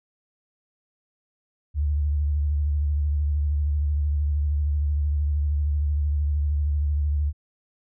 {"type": "tone with vibrato", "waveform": "sine", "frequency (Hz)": 73.42, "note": "D2", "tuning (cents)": 0, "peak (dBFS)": -20, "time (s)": [1.74, 7.33], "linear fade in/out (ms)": 50, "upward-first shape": "triangle", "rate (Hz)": 13, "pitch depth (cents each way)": 66, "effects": []}